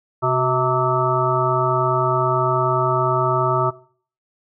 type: harmonic tone with a mistuned harmonic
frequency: 129.4 Hz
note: C3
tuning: 19 cents flat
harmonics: 1 / 3 / 5 / 7 / 9 / 10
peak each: -23 / -23 / -23 / -23 / -23 / -23 dBFS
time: 0.22-3.71 s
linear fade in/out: 20 ms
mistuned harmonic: 3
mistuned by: -64 cents
effects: noise-tail reverb RT60 0.5 s tail -20 dB re dry